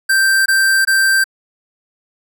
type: tone bursts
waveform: square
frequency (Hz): 1568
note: G6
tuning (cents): 0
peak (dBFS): -11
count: 3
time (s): 0.09-1.242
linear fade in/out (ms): 10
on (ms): 370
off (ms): 21
effects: none